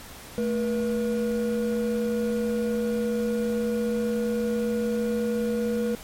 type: tone pair together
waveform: triangle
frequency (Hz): 220 / 480.4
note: A3 / B4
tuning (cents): 0 / -48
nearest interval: octave + major second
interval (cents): 1352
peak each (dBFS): -24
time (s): 0.38-5.95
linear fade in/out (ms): 0
effects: pink hiss -43 dBFS RMS until 6.03 s + MP3 64 kbps